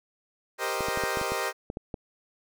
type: chord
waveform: 15% pulse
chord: C minor seventh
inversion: second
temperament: equal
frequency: 392 / 466.2 / 523.3 / 622.3 Hz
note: G4 / Bb4 / C5 / Eb5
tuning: 0 / 0 / 0 / 0 cents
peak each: -27 dBFS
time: 0.58-1.53 s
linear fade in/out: 50 ms
type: clicks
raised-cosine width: 2 ms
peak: -20 dBFS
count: 10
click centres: 0.807 / 0.885 / 0.974 / 1.037 / 1.172 / 1.214 / 1.32 / 1.701 / 1.771 / 1.942 s
effects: none